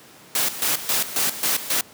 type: noise with tremolo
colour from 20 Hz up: white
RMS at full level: -21 dBFS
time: 0.35-1.81 s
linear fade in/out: 2 ms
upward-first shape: square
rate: 3.7 Hz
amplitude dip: 75%
effects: pink hiss -47 dBFS RMS until 1.93 s + high-pass 150 Hz 12 dB/octave